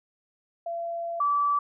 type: tone pair in turn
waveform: sine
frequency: 679 / 1155.5 Hz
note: F5 / D6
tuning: -49 / -28 cents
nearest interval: major sixth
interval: 921 cents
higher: second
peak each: -29 / -21 dBFS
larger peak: second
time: 0.66-1.2 / 1.2-1.59 s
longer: first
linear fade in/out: 5 ms
effects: none